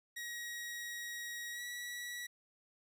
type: tone with pitch glide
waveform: sawtooth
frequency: 1899 to 1936.7 Hz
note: A#6 to B6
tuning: +32 to -34 cents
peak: -38 dBFS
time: 0.16-2.27 s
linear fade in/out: 10 ms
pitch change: +34 cents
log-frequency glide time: 1.52-1.63 s
effects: none